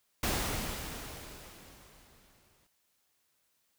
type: noise with exponential decay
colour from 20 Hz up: pink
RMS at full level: -30 dBFS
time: 0.23-2.67 s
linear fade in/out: 5 ms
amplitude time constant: 530 ms
effects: white hiss -75 dBFS RMS until 3.78 s